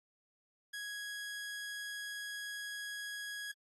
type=tone; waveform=sawtooth; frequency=1661.2 Hz; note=G#6; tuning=in tune; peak=-37 dBFS; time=0.73-3.52 s; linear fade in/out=10 ms; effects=AAC 32 kbps